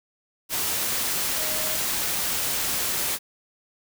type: tone in noise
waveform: sine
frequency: 622.3 Hz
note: D#5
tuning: in tune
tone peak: -36 dBFS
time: 1.35-1.8 s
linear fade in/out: 50 ms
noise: white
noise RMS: -26 dBFS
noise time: 0.49-3.19 s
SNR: -13 dB
effects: none